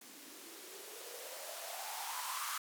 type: noise with band-pass filter sweep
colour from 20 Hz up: violet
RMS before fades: -45 dBFS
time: 0.01-2.58 s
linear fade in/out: 5 ms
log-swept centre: 240 to 1200 Hz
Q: 6.1
effects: none